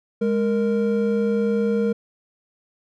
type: tone pair together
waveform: triangle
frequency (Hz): 207.7 / 465.3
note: G#3 / A#4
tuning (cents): 0 / -3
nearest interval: octave + major second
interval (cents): 1397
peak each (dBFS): -19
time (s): 0.21-1.93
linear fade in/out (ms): 10
effects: none